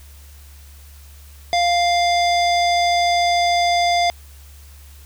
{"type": "tone with low-pass filter", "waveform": "square", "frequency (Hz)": 698.5, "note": "F5", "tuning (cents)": 0, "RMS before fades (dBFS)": -17, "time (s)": [1.53, 4.1], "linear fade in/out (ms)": 0, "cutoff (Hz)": 5000, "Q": 1.9, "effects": ["added 71 Hz sine -40 dBFS peak until 5.05 s", "white hiss -49 dBFS RMS until 5.05 s"]}